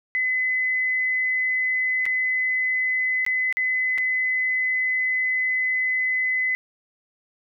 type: tone with dropouts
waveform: sine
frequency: 2023 Hz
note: B6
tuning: 41 cents sharp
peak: -20 dBFS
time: 0.15-6.55 s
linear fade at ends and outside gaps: 0 ms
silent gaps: 2.055-2.063 / 3.25-3.264 / 3.526-3.57 / 3.978-3.983 s
effects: none